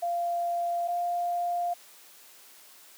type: tone pair in turn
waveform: sine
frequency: 692 / 700 Hz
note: F5 / F5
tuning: -16 / +4 cents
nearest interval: unison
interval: 20 cents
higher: second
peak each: -26 dBFS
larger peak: neither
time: 0.02-0.88 / 0.88-1.74 s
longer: neither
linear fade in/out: 10 ms
effects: white hiss -53 dBFS RMS until 2.97 s + high-pass 300 Hz 12 dB/octave